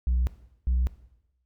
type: tone pair in turn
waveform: sine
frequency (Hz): 61.5 / 61.96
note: B1 / B1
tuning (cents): -7 / +6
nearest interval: unison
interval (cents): 13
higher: second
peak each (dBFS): -19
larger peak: neither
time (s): 0.07-0.27 / 0.67-0.87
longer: neither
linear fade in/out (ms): 0
effects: noise-tail reverb RT60 0.9 s tail -17 dB re dry + tanh soft clip ceiling -19 dBFS